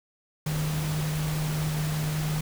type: tone in noise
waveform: sine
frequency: 153.3 Hz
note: D#3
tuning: 25 cents flat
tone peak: -26 dBFS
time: 0.46-2.41 s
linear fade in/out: 5 ms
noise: pink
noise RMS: -35 dBFS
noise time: 0.46-2.41 s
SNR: +6 dB
effects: none